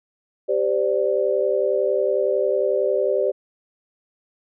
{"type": "chord", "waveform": "sine", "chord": "G suspended fourth", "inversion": "none", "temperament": "equal with one note detuned", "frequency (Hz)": [392, 516.3, 587.3], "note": ["G4", "C5", "D5"], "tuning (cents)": [0, -23, 0], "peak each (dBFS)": -22, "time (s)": [0.48, 3.32], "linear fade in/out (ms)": 20, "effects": []}